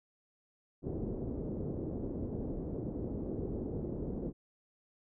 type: low-pass noise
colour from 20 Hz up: white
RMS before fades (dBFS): -38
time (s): 0.82-4.33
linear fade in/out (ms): 50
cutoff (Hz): 410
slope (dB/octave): 24
effects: none